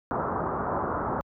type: low-pass noise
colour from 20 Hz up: white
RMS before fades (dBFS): -29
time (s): 0.11-1.21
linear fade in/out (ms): 0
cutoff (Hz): 1300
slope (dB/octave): 48
effects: high-pass 60 Hz 12 dB/octave